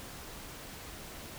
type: silence
effects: pink hiss -46 dBFS RMS until 1.38 s